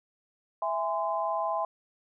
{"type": "chord", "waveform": "sine", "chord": "E augmented", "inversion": "none", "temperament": "just", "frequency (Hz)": [659.3, 824.1, 1030.1], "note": ["E5", "G#5", "B#5"], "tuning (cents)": [0, -14, -27], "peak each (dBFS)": [-31, -32, -31], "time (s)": [0.62, 1.65], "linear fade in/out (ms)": 2, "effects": []}